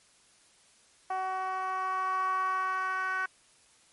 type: tone with band-pass filter sweep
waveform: 10% pulse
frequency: 376.1 Hz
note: F#4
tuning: 28 cents sharp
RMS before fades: -31 dBFS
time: 1.1-3.26 s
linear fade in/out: 5 ms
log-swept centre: 850 to 1400 Hz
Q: 4.9
effects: white hiss -62 dBFS RMS until 3.92 s + MP3 48 kbps